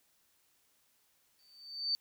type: tone with exponential growth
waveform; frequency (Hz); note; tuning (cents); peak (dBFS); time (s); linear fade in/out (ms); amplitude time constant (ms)
sine; 4572; D8; -47; -27; 1.39-1.95; 0; 120
effects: white hiss -72 dBFS RMS until 2 s